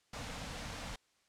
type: band-stop noise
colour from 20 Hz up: pink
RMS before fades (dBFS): -43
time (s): 0.13-0.96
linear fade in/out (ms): 5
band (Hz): 310 to 440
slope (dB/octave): 96
effects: white hiss -73 dBFS RMS until 1.28 s + low-pass 7000 Hz 12 dB/octave